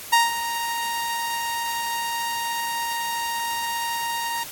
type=tone with ADSR envelope; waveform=sawtooth; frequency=932.3 Hz; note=A#5; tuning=in tune; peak=-9 dBFS; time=0.12-4.44 s; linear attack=14 ms; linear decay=170 ms; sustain=-12 dB; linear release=11 ms; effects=white hiss -37 dBFS RMS until 4.51 s + AAC 64 kbps